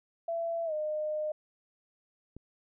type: tone with pitch glide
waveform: sine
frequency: 670 to 610.9 Hz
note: E5 to D#5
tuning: +28 to -32 cents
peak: -30 dBFS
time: 0.28-1.32 s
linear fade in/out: 5 ms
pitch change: -160 cents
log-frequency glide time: 0.65-0.73 s
type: click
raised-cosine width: 3 ms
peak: -32 dBFS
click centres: 2.366 s
effects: none